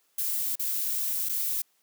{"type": "noise with dropouts", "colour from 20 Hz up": "violet", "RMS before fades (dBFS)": -29, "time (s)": [0.18, 1.62], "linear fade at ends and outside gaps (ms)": 5, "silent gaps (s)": [[0.556, 0.594], [1.289, 1.293]], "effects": ["white hiss -69 dBFS RMS until 1.82 s", "high-pass 200 Hz 12 dB/octave"]}